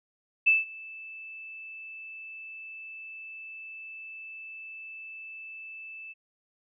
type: tone with ADSR envelope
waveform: sine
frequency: 2634 Hz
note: E7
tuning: 2 cents flat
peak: -16 dBFS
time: 0.46-6.14 s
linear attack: 17 ms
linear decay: 170 ms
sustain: -24 dB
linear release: 26 ms
effects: none